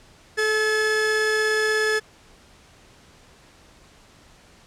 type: tone pair together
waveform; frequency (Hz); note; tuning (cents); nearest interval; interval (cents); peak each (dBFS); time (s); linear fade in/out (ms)
45% pulse; 432.9 / 1715; A4 / A6; -28 / -45; 2 octaves; 2383; -22 / -22; 0.37-2; 20
effects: pink hiss -52 dBFS RMS until 4.66 s + low-pass 8000 Hz 12 dB/octave